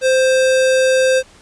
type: tone with sample-and-hold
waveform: sine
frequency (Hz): 520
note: C5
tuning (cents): -11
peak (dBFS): -10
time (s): 0.01-1.23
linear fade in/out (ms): 50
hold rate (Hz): 2100
effects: pink hiss -46 dBFS RMS until 1.41 s + resampled to 22050 Hz